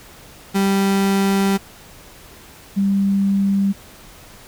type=tone pair in turn; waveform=35% pulse / sine; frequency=196 / 197.25 Hz; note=G3 / G3; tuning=0 / +11 cents; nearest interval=unison; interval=11 cents; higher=second; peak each=-13 / -14 dBFS; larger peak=first; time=0.54-1.58 / 2.76-3.73 s; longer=first; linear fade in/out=20 ms; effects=pink hiss -43 dBFS RMS until 4.47 s